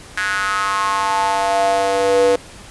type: tone with high-pass filter sweep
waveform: square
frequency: 98 Hz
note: G2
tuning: in tune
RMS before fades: -17 dBFS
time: 0.17-2.36 s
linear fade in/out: 5 ms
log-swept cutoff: 1600 to 450 Hz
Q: 5.5
effects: pink hiss -39 dBFS RMS until 2.7 s + resampled to 24000 Hz